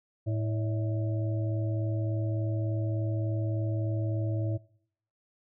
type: harmonic tone with a mistuned harmonic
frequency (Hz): 108.4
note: A2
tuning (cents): -25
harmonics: 1 / 3 / 5 / 6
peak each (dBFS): -27 / -37 / -41 / -43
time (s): 0.26-4.58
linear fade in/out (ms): 20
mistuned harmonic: 5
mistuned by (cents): +78
effects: noise-tail reverb RT60 0.7 s tail -23 dB re dry